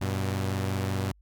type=tone pair together; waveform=sawtooth; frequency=95.7 / 120.99 Hz; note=G2 / B2; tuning=-41 / -35 cents; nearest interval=major third; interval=406 cents; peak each=-24 / -29 dBFS; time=0.01-1.12 s; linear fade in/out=10 ms; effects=added 50 Hz sine -56 dBFS peak until 1.21 s